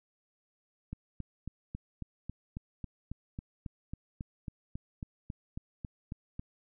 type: click train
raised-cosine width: 5 ms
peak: -26 dBFS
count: 21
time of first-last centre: 0.93-6.394 s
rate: 3.66 Hz
effects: none